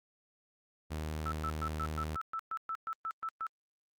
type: tone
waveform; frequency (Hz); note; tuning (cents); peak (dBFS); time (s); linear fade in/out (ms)
sawtooth; 77.5; D#2; -6; -32; 0.9-2.17; 20
type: tone bursts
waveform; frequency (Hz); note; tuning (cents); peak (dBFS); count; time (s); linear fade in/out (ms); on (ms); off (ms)
sine; 1318.5; E6; 0; -34; 13; 1.26-3.467; 0; 59; 120
effects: Opus 48 kbps